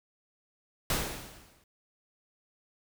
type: noise with exponential decay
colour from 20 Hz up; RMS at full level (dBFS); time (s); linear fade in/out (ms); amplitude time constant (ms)
pink; -27; 0.9-1.64; 2; 160
effects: none